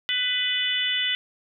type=harmonic tone; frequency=497.9 Hz; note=B4; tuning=14 cents sharp; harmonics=3 / 4 / 5 / 6 / 7; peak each=-34 / -28 / -36 / -25 / -28 dBFS; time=0.09-1.15 s; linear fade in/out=0 ms; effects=none